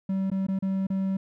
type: tone with dropouts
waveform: triangle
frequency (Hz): 192.1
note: G3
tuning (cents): -35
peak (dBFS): -22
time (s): 0.09-1.17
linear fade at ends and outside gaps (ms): 5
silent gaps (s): 0.302-0.315 / 0.468-0.484 / 0.59-0.624 / 0.869-0.901
effects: none